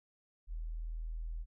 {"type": "tone", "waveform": "sine", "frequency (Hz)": 40.49, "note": "E1", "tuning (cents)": -30, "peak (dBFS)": -37, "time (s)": [0.47, 1.46], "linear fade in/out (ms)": 50, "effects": []}